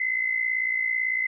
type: tone pair together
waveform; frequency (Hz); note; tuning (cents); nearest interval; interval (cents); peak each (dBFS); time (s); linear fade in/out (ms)
sine; 2035 / 2093; C7 / C7; -49 / 0; unison; 49; -24 / -29; 0-1.27; 5
effects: none